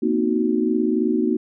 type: chord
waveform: sine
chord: C half-diminished seventh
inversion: third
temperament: equal with one note detuned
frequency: 233.1 / 256.1 / 311.1 / 370 Hz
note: Bb3 / C4 / Eb4 / Gb4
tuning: 0 / -37 / 0 / 0 cents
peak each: -22 / -25 / -22 / -23 dBFS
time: 0.02-1.37 s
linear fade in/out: 10 ms
effects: none